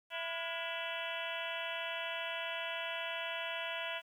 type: harmonic tone with a mistuned harmonic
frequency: 332.6 Hz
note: E4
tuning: 16 cents sharp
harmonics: 2 / 3 / 4 / 5 / 6 / 7 / 8 / 9 / 10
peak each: -43 / -46 / -46 / -47 / -47 / -48 / -44 / -45 / -47 dBFS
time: 0.1-4.02 s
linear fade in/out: 50 ms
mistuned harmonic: 4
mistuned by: +130 cents
effects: 11-bit